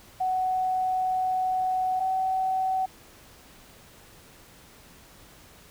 sine tone pair in turn, 745 / 755.8 Hz, F#5 / F#5, +12 / +37 cents, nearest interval unison, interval 25 cents, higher second, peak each -23 dBFS, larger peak neither, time 0.2-2 / 2-2.86 s, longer first, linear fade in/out 10 ms, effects pink hiss -52 dBFS RMS until 5.7 s

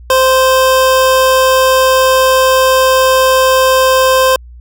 25% pulse tone, 521 Hz, C5, 7 cents flat, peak -3 dBFS, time 0.1-4.36 s, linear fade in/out 2 ms, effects added 60 Hz sine -31 dBFS peak until 4.6 s

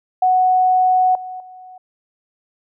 sine tone with level steps, 740 Hz, F#5, in tune, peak -11 / -27 / -36 dBFS, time 0.22-1.78 s, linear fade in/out 5 ms, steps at 1.15 / 1.4 s, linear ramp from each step 2 ms, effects none

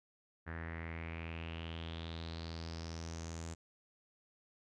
sawtooth tone with low-pass filter sweep, 82.41 Hz, E2, in tune, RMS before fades -44 dBFS, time 0.46-3.55 s, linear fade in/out 20 ms, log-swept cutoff 1700 to 7400 Hz, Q 5.4, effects none

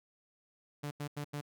sawtooth tone bursts, 146 Hz, D3, 10 cents flat, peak -33 dBFS, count 4, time 0.83-1.412 s, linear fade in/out 10 ms, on 81 ms, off 86 ms, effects none

